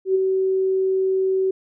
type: tone with ADSR envelope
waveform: sine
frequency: 380 Hz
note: F#4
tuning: 46 cents sharp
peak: -13 dBFS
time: 0.05-1.51 s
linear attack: 100 ms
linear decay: 15 ms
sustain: -4 dB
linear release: 6 ms
effects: none